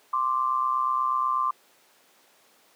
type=tone pair together; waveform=sine; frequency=1046.5 / 1174.7 Hz; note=C6 / D6; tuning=0 / 0 cents; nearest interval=major second; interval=200 cents; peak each=-25 dBFS; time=0.13-1.51 s; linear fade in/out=5 ms; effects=pink hiss -59 dBFS RMS until 2.75 s + high-pass 400 Hz 12 dB/octave